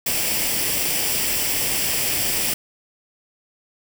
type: noise with comb filter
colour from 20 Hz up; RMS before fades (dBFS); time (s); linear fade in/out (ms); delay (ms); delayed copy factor
white; -22; 0.06-2.54; 5; 0.38; +0.55
effects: none